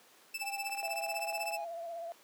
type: tone with tremolo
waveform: sawtooth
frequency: 2638 Hz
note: E7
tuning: 1 cent sharp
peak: -30 dBFS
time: 0.34-1.58 s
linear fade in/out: 5 ms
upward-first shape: triangle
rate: 16 Hz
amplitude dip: 100%
type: tone with pitch glide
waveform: triangle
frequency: 794 to 823.4 Hz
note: G5 to G#5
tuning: +22 to -15 cents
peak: -37 dBFS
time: 0.41-1.65 s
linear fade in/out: 10 ms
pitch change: +63 cents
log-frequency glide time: 0.71-1.4 s
type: click train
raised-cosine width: 0.5 ms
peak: -39 dBFS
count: 33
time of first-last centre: 0.67-1.51 s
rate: 38.1 Hz
type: tone with vibrato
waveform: sine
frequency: 676 Hz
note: E5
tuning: 43 cents sharp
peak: -38 dBFS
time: 0.83-2.12 s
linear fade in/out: 0 ms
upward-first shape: triangle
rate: 16 Hz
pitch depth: 44 cents each way
effects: pink hiss -60 dBFS RMS until 2.23 s + high-pass 400 Hz 12 dB/octave